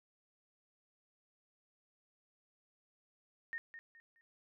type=tone with echo; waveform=sine; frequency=1842 Hz; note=A#6; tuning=21 cents flat; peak=-38 dBFS; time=3.53-3.58 s; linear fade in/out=0 ms; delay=210 ms; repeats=3; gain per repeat=-10 dB; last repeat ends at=4.21 s; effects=none